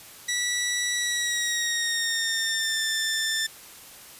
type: tone with pitch glide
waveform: 15% pulse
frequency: 1950 to 1777.9 Hz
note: B6 to A6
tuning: -23 to +18 cents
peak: -18 dBFS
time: 0.28-3.47 s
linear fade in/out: 10 ms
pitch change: -159 cents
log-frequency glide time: 0.91-2.82 s
effects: white hiss -46 dBFS RMS until 4.19 s + resampled to 32000 Hz